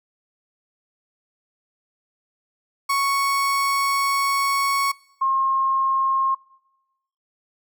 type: tone pair in turn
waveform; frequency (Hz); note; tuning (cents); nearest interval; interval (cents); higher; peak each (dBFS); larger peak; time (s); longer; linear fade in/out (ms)
35% pulse / sine; 1108.7 / 1070.7; C#6 / C6; 0 / +40; minor second; 60; first; -17; neither; 2.89-4.92 / 5.21-6.35; first; 10
effects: noise-tail reverb RT60 1.0 s tail -24 dB re dry